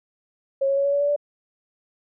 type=tone with pitch steps; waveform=sine; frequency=545 / 551 / 557.1 / 563.2 / 569.5 / 575.7 / 582.1 Hz; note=C#5 / C#5 / C#5 / C#5 / C#5 / D5 / D5; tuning=-29 / -11 / +9 / +27 / +47 / -35 / -15 cents; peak=-18 dBFS; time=0.61-1.163 s; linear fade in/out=10 ms; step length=79 ms; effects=none